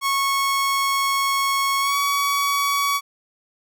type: tone with pitch glide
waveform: sawtooth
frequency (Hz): 1101 to 1129.3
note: C#6 to C#6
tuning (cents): -12 to +32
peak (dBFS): -15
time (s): 0.01-3.01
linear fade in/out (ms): 50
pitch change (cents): +44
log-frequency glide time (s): 1.8-1.96
effects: none